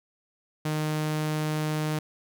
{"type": "tone", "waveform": "sawtooth", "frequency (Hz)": 153.8, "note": "D#3", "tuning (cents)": -20, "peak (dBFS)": -22, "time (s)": [0.65, 1.99], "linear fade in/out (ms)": 5, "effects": []}